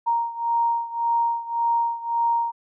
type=beating tone pair; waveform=sine; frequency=932.3 / 934.1 Hz; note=A#5 / A#5; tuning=0 / +3 cents; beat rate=1.8 Hz; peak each=-22 / -25 dBFS; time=0.06-2.52 s; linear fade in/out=20 ms; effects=none